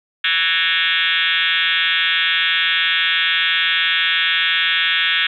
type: tone with frequency modulation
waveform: sine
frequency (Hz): 2521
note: D#7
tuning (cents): +22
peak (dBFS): -14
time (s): 0.24-5.27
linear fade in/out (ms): 5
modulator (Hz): 172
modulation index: 6.1
effects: 9-bit